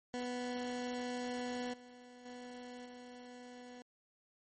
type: tone with level steps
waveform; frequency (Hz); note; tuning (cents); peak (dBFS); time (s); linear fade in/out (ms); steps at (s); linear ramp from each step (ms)
20% pulse; 246.9; B3; 0; -33 / -49 / -42 / -45; 0.14-3.82; 0; 1.73 / 2.25 / 2.85; 10
effects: MP3 32 kbps